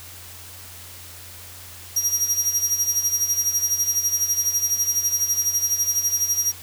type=tone with tremolo; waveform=35% pulse; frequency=5700 Hz; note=F8; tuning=34 cents sharp; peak=-14 dBFS; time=1.96-6.52 s; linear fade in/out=5 ms; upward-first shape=sine; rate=12 Hz; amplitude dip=70%; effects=added 89 Hz sine -45 dBFS peak until 6.62 s + white hiss -41 dBFS RMS until 6.62 s